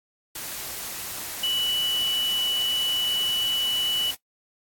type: tone in noise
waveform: sine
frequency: 2960 Hz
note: F#7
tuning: in tune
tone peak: -22 dBFS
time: 1.43-4.11 s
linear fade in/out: 5 ms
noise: white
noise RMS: -34 dBFS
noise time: 0.35-4.15 s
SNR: +9 dB
effects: noise-tail reverb RT60 0.1 s tail -17 dB re dry + AAC 64 kbps